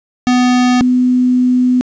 square / sine tone pair in turn, 248.9 / 250.8 Hz, B3 / B3, +14 / +27 cents, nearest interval unison, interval 13 cents, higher second, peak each -9 / -8 dBFS, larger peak second, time 0.27-0.81 / 0.81-1.81 s, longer second, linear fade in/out 0 ms, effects resampled to 16000 Hz + 7-bit

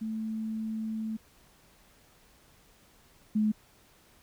sine tone pair in turn, 220 / 214.1 Hz, A3 / A3, 0 / -47 cents, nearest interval unison, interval 47 cents, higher first, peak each -31 / -23 dBFS, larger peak second, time 0.01-1.17 / 3.35-3.52 s, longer first, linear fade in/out 10 ms, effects pink hiss -61 dBFS RMS until 4.22 s

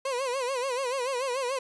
30% pulse tone with vibrato, 515 Hz, C5, 28 cents flat, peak -25 dBFS, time 0.05-1.59 s, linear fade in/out 5 ms, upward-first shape sine, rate 6.9 Hz, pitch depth 120 cents each way, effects resampled to 24000 Hz

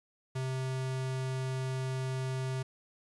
square tone, 130.81 Hz, C3, in tune, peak -33 dBFS, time 0.35-2.63 s, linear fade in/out 10 ms, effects resampled to 24000 Hz + 10-bit

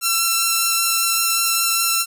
5% pulse tone with vibrato, 1349 Hz, E6, 40 cents sharp, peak -5 dBFS, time 0.01-2.06 s, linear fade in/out 50 ms, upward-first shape triangle, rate 5.1 Hz, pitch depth 9 cents each way, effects none

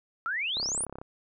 sine exponential sweep, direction up, 1300 to 10460 Hz, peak -28 dBFS, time 0.26-0.85 s, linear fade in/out 0 ms
click train, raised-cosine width 1 ms, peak -26 dBFS, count 16, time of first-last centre 0.57-1.015 s, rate 33.7 Hz
effects none

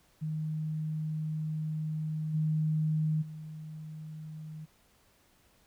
sine tone with level steps, 155.56 Hz, D#3, in tune, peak -31 / -26 / -40 dBFS, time 0.21-4.66 s, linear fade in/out 20 ms, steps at 2.33 / 3.21 s, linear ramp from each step 20 ms, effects pink hiss -66 dBFS RMS until 5.66 s

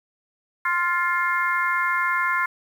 harmonic tone with a mistuned harmonic, 349.2 Hz, F4, in tune, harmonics 3 / 4 / 5 / 6, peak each -24 / -25 / -26 / -27 dBFS, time 0.65-2.46 s, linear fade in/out 5 ms, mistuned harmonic 6, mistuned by +23 cents, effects 8-bit

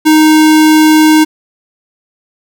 square tone, 310.7 Hz, D#4, 2 cents flat, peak -4 dBFS, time 0.05-1.25 s, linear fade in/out 20 ms, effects none

